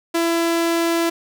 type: tone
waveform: sawtooth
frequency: 335.1 Hz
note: E4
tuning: 29 cents sharp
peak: -13 dBFS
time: 0.14-1.1 s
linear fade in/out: 10 ms
effects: none